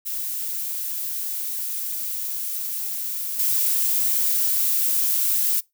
violet noise with level steps, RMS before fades -28 / -21 dBFS, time 0.05-5.61 s, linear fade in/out 20 ms, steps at 3.39 s, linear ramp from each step 5 ms, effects noise-tail reverb RT60 0.2 s tail -23 dB re dry

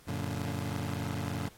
25% pulse chord, Gb augmented, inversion none, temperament just, 92.5 / 115.62 / 144.53 Hz, Gb2 / Bb2 / D3, 0 / -14 / -27 cents, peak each -33 / -34 / -34 dBFS, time 0.07-1.49 s, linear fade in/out 10 ms, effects pink hiss -58 dBFS RMS until 1.57 s + AAC 48 kbps

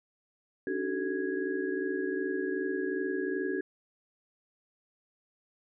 sine tone cluster, 282.7 / 305.3 / 376.5 / 436.2 / 1658 Hz, C#4 / D#4 / F#4 / A4 / G#6, +34 / -33 / +30 / -15 / -3 cents, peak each -36 / -39 / -32 / -38 / -39 dBFS, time 0.67-3.61 s, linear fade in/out 2 ms, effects none

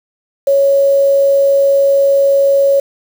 sine tone with quantisation, 554.4 Hz, C#5, in tune, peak -7 dBFS, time 0.47-2.8 s, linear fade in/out 5 ms, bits 5, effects none

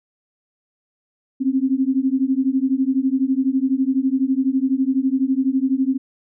sine beating tone pair, 259.2 / 271.2 Hz, C4 / C#4, -16 / -38 cents, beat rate 12 Hz, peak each -19 dBFS, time 1.4-5.98 s, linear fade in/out 20 ms, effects none

